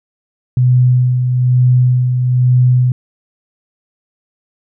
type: tone with tremolo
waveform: sine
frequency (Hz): 125.5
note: B2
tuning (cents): +28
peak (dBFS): -6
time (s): 0.57-2.92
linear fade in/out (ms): 2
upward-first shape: sine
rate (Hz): 1.1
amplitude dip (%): 45
effects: none